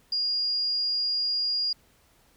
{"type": "tone", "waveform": "sine", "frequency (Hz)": 4842, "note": "D#8", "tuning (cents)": -48, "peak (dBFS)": -24, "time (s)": [0.12, 1.73], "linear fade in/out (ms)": 5, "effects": ["pink hiss -62 dBFS RMS until 2.36 s"]}